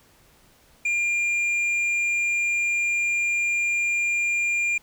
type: tone with hard clipping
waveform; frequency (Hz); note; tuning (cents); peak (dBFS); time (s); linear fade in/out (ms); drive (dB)
sine; 2400; D7; +37; -22; 0.85-4.78; 5; 4
effects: pink hiss -57 dBFS RMS until 4.82 s